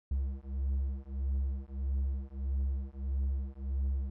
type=beating tone pair; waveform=triangle; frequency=66.7 / 68.3 Hz; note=C2 / C#2; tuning=+34 / -25 cents; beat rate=1.6 Hz; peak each=-32 / -32 dBFS; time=0.11-4.1 s; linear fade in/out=5 ms; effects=none